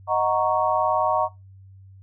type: chord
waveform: sine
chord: D# minor seventh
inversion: none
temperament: equal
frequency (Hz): 622.3 / 740 / 932.3 / 1108.7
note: D#5 / F#5 / A#5 / C#6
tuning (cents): 0 / 0 / 0 / 0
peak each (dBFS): -24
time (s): 0.07-1.29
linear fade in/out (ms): 50
effects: noise-tail reverb RT60 0.2 s tail -19 dB re dry + added 96 Hz sine -44 dBFS peak until 2.02 s